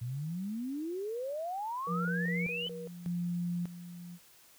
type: exponential sweep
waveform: sine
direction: up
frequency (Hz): 114.9 to 3093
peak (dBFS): -34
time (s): 0.01-2.69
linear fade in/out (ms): 10
type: tone with tremolo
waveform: sine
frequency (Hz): 174.61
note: F3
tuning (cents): 0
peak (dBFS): -31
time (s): 1.87-4.19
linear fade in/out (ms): 50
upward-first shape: square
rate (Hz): 0.84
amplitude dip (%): 75
type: tone bursts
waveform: sine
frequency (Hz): 478.3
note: A#4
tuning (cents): +44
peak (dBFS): -40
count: 5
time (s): 1.87-2.874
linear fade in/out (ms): 0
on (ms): 180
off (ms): 26
effects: white hiss -60 dBFS RMS until 4.58 s